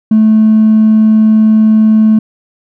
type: tone with hard clipping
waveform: sine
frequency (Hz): 217.8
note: A3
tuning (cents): -17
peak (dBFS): -4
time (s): 0.11-2.19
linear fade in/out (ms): 5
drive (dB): 1
effects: none